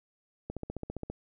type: click train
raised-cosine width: 2 ms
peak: -23 dBFS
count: 10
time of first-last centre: 0.5-1.1 s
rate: 15 Hz
effects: none